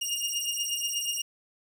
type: beating tone pair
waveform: 20% pulse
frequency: 2831 / 2839.3 Hz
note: F7 / F7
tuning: +23 / +28 cents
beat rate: 8.3 Hz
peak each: -27 dBFS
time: 0.01-1.22 s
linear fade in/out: 10 ms
effects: none